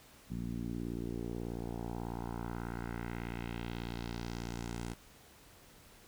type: tone with low-pass filter sweep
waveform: 10% pulse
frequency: 58.27 Hz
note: A#1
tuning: in tune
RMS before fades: -40 dBFS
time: 0.3-4.94 s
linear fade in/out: 10 ms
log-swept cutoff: 200 to 9400 Hz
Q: 1.9
effects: pink hiss -59 dBFS RMS until 6.07 s